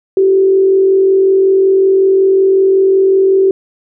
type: tone with frequency modulation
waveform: sine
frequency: 384.2 Hz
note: G4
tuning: 35 cents flat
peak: -6 dBFS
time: 0.17-3.51 s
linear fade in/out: 2 ms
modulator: 45.4 Hz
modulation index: 0.34
effects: none